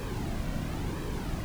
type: noise with flanger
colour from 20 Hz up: brown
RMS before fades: -33 dBFS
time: 0-1.44 s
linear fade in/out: 0 ms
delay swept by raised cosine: 1.4 to 2.4 ms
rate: 0.97 Hz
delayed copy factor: -0.55
effects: none